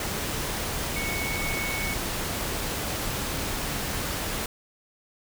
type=tone in noise; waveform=sine; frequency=2217 Hz; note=C#7; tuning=in tune; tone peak=-31 dBFS; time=0.96-1.94 s; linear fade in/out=2 ms; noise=pink; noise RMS=-30 dBFS; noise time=0-4.46 s; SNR=-4 dB; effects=none